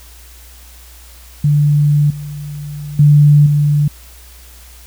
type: tone with level steps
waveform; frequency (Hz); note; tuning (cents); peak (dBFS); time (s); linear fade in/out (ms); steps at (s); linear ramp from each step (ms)
sine; 146.83; D3; 0; -8 / -23 / -4 / -9; 1.44-3.88; 5; 2.1 / 2.99 / 3.46; 5
effects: added 60 Hz sine -38 dBFS peak until 4.86 s + white hiss -42 dBFS RMS until 4.86 s